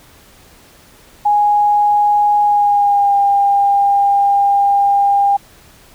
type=tone with pitch glide; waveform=sine; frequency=828 to 802.6 Hz; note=G#5 to G5; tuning=-5 to +41 cents; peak=-9 dBFS; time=1.25-5.37 s; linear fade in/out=10 ms; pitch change=-54 cents; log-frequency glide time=2.44-3.16 s; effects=pink hiss -45 dBFS RMS until 5.94 s